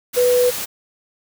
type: tone in noise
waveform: sine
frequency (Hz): 493.9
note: B4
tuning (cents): 0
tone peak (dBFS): -12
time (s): 0.16-0.51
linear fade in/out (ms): 20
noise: white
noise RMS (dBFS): -26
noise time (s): 0.13-0.66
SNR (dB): +11
effects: none